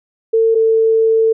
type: tone pair in turn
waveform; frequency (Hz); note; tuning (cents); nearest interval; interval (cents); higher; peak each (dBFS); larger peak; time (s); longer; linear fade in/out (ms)
sine; 449.8 / 447; A4 / A4; +38 / +27; unison; 11; first; -9; neither; 0.33-0.55 / 0.55-1.33; second; 10
effects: none